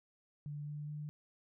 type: tone with pitch steps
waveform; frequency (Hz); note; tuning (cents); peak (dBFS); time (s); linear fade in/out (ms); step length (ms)
sine; 146.83 / 148.19 / 149.57; D3 / D3 / D3; 0 / +16 / +32; -40; 0.46-1.09; 0; 210
effects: none